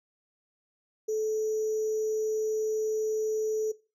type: tone with sample-and-hold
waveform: sine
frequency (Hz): 434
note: A4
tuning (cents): -24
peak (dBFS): -26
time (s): 1.08-3.72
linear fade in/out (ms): 10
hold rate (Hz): 6300
effects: noise-tail reverb RT60 0.3 s tail -19 dB re dry + low-pass 10000 Hz 12 dB/octave